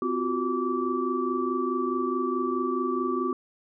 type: tone cluster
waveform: sine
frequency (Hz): 256.2 / 350.9 / 375.6 / 1158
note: C4 / F4 / F#4 / D6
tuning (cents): -36 / +8 / +26 / -25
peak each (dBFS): -30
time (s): 0.02-3.33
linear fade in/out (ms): 2
effects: none